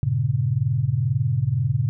sine chord, G diminished, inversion none, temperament equal, 98 / 116.54 / 138.59 Hz, G2 / Bb2 / Db3, 0 / 0 / 0 cents, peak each -27 / -22 / -22 dBFS, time 0.03-1.89 s, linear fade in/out 0 ms, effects none

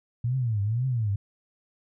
sine tone with vibrato, 114.8 Hz, A#2, 26 cents flat, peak -23 dBFS, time 0.24-1.16 s, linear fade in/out 5 ms, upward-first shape triangle, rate 2 Hz, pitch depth 270 cents each way, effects none

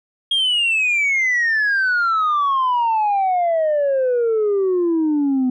sine exponential sweep, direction down, 3270 to 250 Hz, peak -13 dBFS, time 0.31-5.5 s, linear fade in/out 5 ms, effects tanh soft clip ceiling -13 dBFS

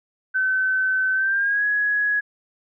sine tone with pitch glide, 1526 to 1673.8 Hz, G6 to G#6, -47 to +13 cents, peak -18 dBFS, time 0.34-2.21 s, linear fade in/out 20 ms, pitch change +160 cents, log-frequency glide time 1.13-1.65 s, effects none

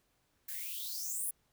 violet noise with high-pass filter sweep, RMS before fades -39 dBFS, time 0.48-1.31 s, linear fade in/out 10 ms, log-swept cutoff 1600 to 11000 Hz, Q 7.7, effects pink hiss -75 dBFS RMS until 1.52 s

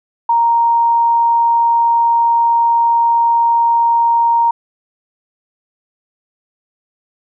sine tone, 932.3 Hz, A#5, in tune, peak -9 dBFS, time 0.29-4.51 s, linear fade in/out 5 ms, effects none

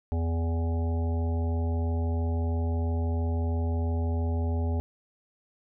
harmonic tone, 83 Hz, E2, 12 cents sharp, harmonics 1 / 3 / 5 / 7 / 9 / 10, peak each -25 / -35 / -39 / -42 / -44 / -45 dBFS, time 0.12-4.8 s, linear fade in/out 0 ms, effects none

